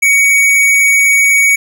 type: tone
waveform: square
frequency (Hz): 2246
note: C#7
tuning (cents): +22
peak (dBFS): -7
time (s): 0.02-1.56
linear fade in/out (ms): 10
effects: 8-bit